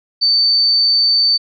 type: tone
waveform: sine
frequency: 4557 Hz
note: C#8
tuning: 47 cents sharp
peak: -10 dBFS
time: 0.21-1.38 s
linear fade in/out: 20 ms
effects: none